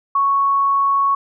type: tone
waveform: sine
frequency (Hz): 1108.7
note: C#6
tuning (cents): 0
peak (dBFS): -13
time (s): 0.15-1.15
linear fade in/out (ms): 5
effects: none